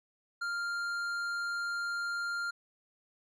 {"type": "tone with tanh clipping", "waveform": "triangle", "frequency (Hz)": 1396.9, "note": "F6", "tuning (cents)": 0, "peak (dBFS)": -34, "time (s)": [0.41, 2.51], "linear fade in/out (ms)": 10, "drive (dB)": 14, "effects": []}